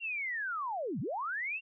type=linear two-way sweep; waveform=sine; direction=down then up; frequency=2794 to 113.1 to 2794 Hz; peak=-33 dBFS; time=0-1.61 s; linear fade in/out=50 ms; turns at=1 s; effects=none